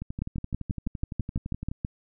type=two click trains; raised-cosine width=5 ms; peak=-16 / -21 dBFS; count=11 / 21; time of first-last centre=0.22-1.849 / 0.02-1.715 s; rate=6.14 / 11.8 Hz; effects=none